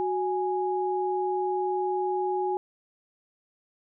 sine tone pair together, 369.9 / 830.4 Hz, F#4 / G#5, 0 / 0 cents, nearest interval octave + major second, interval 1400 cents, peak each -27 / -28 dBFS, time 0-2.57 s, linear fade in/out 0 ms, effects none

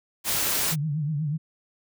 white noise, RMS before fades -25 dBFS, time 0.24-0.76 s, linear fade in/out 50 ms
sine tone with vibrato, 150.7 Hz, D3, 45 cents sharp, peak -24 dBFS, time 0.71-1.38 s, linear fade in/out 20 ms, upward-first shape triangle, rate 8.2 Hz, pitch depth 130 cents each way
effects none

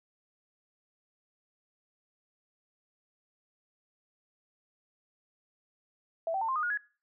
sine tone with pitch steps, 659.3 / 770.6 / 900.6 / 1052.6 / 1230.3 / 1437.9 / 1680.6 Hz, E5 / G5 / A5 / C6 / D#6 / F#6 / G#6, 0 / -30 / +40 / +10 / -20 / -50 / +20 cents, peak -28 dBFS, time 6.27-6.774 s, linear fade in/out 2 ms, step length 72 ms, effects noise-tail reverb RT60 0.4 s tail -23 dB re dry

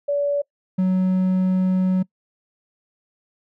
sine / triangle tone pair in turn, 573 / 185.88 Hz, D5 / F#3, -43 / +8 cents, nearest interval octave + perfect fifth, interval 1949 cents, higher first, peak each -18 / -14 dBFS, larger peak second, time 0.08-0.42 / 0.78-2.03 s, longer second, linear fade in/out 10 ms, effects noise-tail reverb RT60 0.1 s tail -23 dB re dry

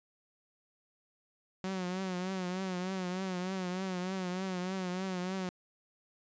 sawtooth tone with vibrato, 185 Hz, F#3, in tune, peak -30 dBFS, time 1.64-5.49 s, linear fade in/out 0 ms, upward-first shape triangle, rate 3.3 Hz, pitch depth 74 cents each way, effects resampled to 16000 Hz

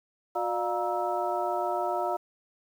sine tone cluster, 361.1 / 599 / 706 / 943 / 1310 Hz, F#4 / D5 / F5 / A#5 / E6, -42 / +34 / +19 / +20 / -11 cents, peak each -34 / -33 / -30 / -33 / -36 dBFS, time 0.35-2.17 s, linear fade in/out 10 ms, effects 9-bit

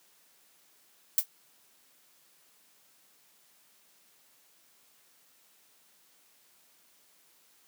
violet noise with exponential decay, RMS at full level -19 dBFS, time 1.18-1.26 s, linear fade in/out 2 ms, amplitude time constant 16 ms, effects white hiss -64 dBFS RMS until 7.67 s + high-pass 150 Hz 12 dB/octave

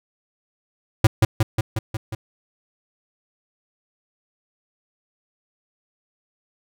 square tone with echo, 109.6 Hz, A2, 6 cents flat, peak -9 dBFS, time 1.04-1.07 s, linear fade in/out 5 ms, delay 180 ms, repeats 6, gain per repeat -3 dB, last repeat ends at 2.15 s, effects none

